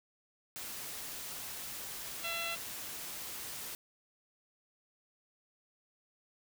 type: noise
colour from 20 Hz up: white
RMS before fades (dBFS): -43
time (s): 0.56-3.75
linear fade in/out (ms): 0
type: harmonic tone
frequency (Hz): 674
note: E5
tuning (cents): +38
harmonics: 1 / 2 / 3 / 4 / 5 / 6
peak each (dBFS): -45 / -44 / -45 / -39 / -44 / -45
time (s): 2.23-2.56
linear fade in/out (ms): 20
effects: none